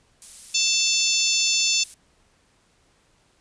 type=noise; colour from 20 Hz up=violet; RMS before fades=-36 dBFS; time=0.22-1.94 s; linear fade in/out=0 ms
type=harmonic tone; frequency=885 Hz; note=A5; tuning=10 cents sharp; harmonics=3 / 4 / 5 / 6 / 7 / 8; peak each=-26 / -26 / -26 / -26 / -26 / -26 dBFS; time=0.54-1.84 s; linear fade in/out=10 ms
effects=pink hiss -62 dBFS RMS until 3.4 s + resampled to 22050 Hz